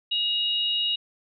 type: tone pair together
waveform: sine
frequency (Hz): 2865 / 3805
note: F7 / A#7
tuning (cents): +44 / +35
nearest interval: perfect fourth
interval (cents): 491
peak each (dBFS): -24 / -27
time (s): 0.11-0.96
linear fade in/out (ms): 10
effects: none